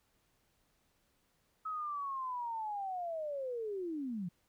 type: linear sweep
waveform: sine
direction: down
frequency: 1288 to 164.81 Hz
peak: -36 dBFS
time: 1.65-4.29 s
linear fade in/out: 10 ms
effects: pink hiss -75 dBFS RMS until 4.48 s